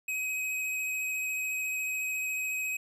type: tone with vibrato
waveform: square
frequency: 2532 Hz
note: D#7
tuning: 30 cents sharp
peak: -31 dBFS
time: 0.08-2.77 s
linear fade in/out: 5 ms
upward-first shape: sine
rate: 14 Hz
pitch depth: 10 cents each way
effects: resampled to 32000 Hz